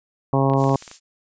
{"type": "harmonic tone", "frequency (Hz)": 136, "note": "C#3", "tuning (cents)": -33, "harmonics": [1, 2, 3, 4, 5, 6, 7, 8], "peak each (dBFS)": [-19, -22, -24, -25, -26, -27, -27, -28], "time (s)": [0.33, 0.76], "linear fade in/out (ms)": 2}
{"type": "clicks", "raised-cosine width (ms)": 0.3, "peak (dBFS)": -23, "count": 8, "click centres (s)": [0.499, 0.536, 0.641, 0.694, 0.745, 0.824, 0.878, 0.914]}
{"type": "noise", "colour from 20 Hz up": "violet", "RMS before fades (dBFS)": -33, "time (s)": [0.56, 1], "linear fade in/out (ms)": 50}
{"effects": ["resampled to 16000 Hz"]}